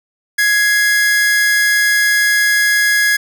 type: tone pair together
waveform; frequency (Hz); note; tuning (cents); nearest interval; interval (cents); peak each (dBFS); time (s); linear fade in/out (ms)
45% pulse; 1667 / 2093; G#6 / C7; +6 / 0; major third; 394; -11 / -20; 0.38-3.17; 10
effects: none